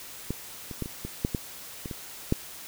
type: clicks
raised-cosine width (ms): 3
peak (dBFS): -16 / -24 / -17 / -24 / -21 / -11 / -14 / -22 / -22 / -9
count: 10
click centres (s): 0.306 / 0.712 / 0.823 / 0.859 / 1.05 / 1.249 / 1.348 / 1.858 / 1.912 / 2.324
effects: white hiss -43 dBFS RMS until 2.67 s